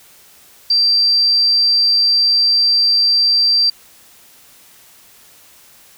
sine tone, 4699 Hz, D8, in tune, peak -10 dBFS, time 0.7-3.7 s, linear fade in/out 5 ms, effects white hiss -46 dBFS RMS until 5.97 s

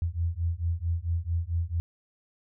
sine beating tone pair, 82.41 / 86.91 Hz, E2 / F2, 0 / -8 cents, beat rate 4.5 Hz, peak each -29 dBFS, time 0.02-1.8 s, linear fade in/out 0 ms, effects none

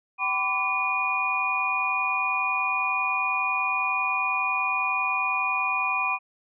sine tone cluster, 769 / 1006 / 1156 / 2448 Hz, G5 / B5 / D6 / D#7, -33 / +32 / -28 / -29 cents, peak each -32 / -29 / -31 / -25 dBFS, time 0.18-6.19 s, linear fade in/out 50 ms, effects none

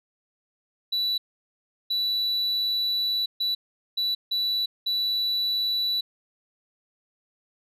sine tone bursts at uneven times, 3951 Hz, B7, in tune, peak -20 dBFS, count 6, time 0.92-1.18 / 1.9-3.26 / 3.4-3.55 / 3.97-4.15 / 4.31-4.66 / 4.86-6.01 s, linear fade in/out 10 ms, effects tanh soft clip ceiling -22 dBFS

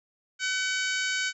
harmonic tone, 756 Hz, F#5, 37 cents sharp, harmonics 2 / 3 / 4 / 5 / 6 / 7 / 8 / 9 / 10, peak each -29 / -33 / -35 / -39 / -37 / -42 / -41 / -38 / -43 dBFS, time 0.39-1.33 s, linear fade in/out 50 ms, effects none

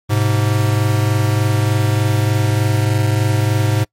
square tone pair together, 105.07 / 128.4 Hz, G#2 / C3, +21 / -32 cents, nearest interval minor third, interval 347 cents, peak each -15 / -19 dBFS, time 0.09-3.85 s, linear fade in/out 20 ms, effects noise-tail reverb RT60 0.1 s tail -24 dB re dry + MP3 64 kbps

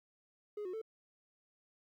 triangle tone with pitch steps, 417.1 / 365.5 / 442.2 Hz, G#4 / F#4 / A4, +7 / -21 / +9 cents, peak -36 dBFS, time 0.57-0.816 s, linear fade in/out 5 ms, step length 82 ms, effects tanh soft clip ceiling -33 dBFS + 13-bit

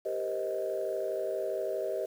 sine chord, C minor seventh, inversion second, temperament just, 392.4 / 470.9 / 523.3 / 627.9 Hz, G4 / Bb4 / C5 / Eb5, +2 / +18 / 0 / +16 cents, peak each -35 / -38 / -36 / -33 dBFS, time 0.05-2.06 s, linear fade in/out 10 ms, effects tanh soft clip ceiling -22 dBFS + 9-bit

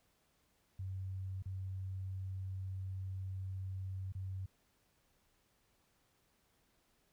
sine tone with dropouts, 94.8 Hz, F#2, 43 cents sharp, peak -39 dBFS, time 0.79-4.46 s, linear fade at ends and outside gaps 5 ms, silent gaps 1.424-1.457 / 4.123-4.15 s, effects pink hiss -75 dBFS RMS until 7.12 s

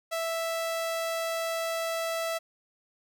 sawtooth tone, 659.3 Hz, E5, in tune, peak -25 dBFS, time 0.11-2.39 s, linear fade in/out 20 ms, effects none

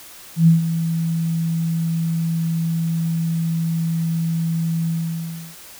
sine tone with ADSR envelope, 164.81 Hz, E3, in tune, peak -7 dBFS, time 0.36-5.56 s, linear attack 110 ms, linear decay 140 ms, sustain -11 dB, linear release 680 ms, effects white hiss -41 dBFS RMS until 5.79 s

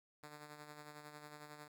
5% pulse tone with tremolo, 149.2 Hz, D3, 28 cents sharp, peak -39 dBFS, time 0.23-1.68 s, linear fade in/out 5 ms, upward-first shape sine, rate 11 Hz, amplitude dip 50%, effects none

